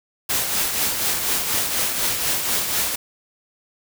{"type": "noise with tremolo", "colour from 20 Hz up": "white", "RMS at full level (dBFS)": -20, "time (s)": [0.29, 2.96], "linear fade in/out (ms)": 10, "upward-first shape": "triangle", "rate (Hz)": 4.1, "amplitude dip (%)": 50, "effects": []}